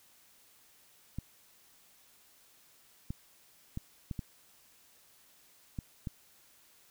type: clicks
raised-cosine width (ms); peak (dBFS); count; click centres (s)
5; -24; 7; 1.186 / 3.105 / 3.774 / 4.112 / 4.192 / 5.788 / 6.072
effects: white hiss -63 dBFS RMS until 6.9 s